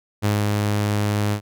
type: tone with ADSR envelope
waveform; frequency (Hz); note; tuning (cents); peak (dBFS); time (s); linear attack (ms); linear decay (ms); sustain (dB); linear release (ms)
sawtooth; 103.83; G#2; 0; -13; 0.22-1.41; 30; 170; -2; 83
effects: none